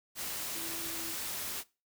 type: tone in noise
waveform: sine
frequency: 329.6 Hz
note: E4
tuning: in tune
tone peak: -46 dBFS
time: 0.53-1.16 s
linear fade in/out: 50 ms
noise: white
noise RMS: -38 dBFS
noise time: 0.15-1.64 s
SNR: -11 dB
effects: noise-tail reverb RT60 0.3 s tail -21 dB re dry